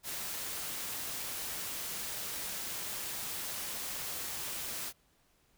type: noise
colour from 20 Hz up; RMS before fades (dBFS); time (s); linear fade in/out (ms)
white; -39; 0.03-4.93; 50
effects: pink hiss -70 dBFS RMS until 5.57 s

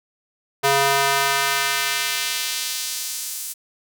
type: tone with high-pass filter sweep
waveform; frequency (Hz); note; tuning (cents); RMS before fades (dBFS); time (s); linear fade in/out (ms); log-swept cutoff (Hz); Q
square; 138.59; C#3; 0; -22; 0.63-3.54; 20; 560 to 8900; 0.85
effects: none

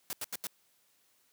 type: noise bursts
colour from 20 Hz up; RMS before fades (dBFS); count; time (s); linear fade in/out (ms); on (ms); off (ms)
white; -37; 4; 0.1-0.469; 0; 30; 83
effects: white hiss -70 dBFS RMS until 1.32 s + high-pass 100 Hz 12 dB/octave

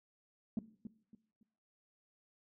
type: tone with echo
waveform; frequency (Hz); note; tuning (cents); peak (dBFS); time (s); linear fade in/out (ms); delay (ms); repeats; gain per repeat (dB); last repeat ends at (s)
sine; 220; A3; 0; -30; 0.57-0.59; 2; 280; 3; -11; 1.43
effects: noise-tail reverb RT60 0.6 s tail -18 dB re dry + tanh soft clip ceiling -30 dBFS

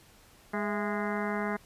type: harmonic tone with a mistuned harmonic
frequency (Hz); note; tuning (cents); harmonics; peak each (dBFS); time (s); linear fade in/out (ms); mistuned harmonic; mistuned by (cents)
206.4; G#3; -10; 1 / 2 / 3 / 4 / 5 / 6 / 7 / 8 / 9 / 10; -33 / -36 / -38 / -39 / -40 / -41 / -41 / -42 / -43 / -43; 0.53-1.57; 10; 3; +89
effects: pink hiss -58 dBFS RMS until 1.65 s + resampled to 32000 Hz

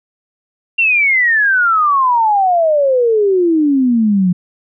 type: exponential sweep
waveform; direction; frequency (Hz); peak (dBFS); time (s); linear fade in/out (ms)
sine; down; 2774 to 174.61; -9; 0.78-4.33; 10
effects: none

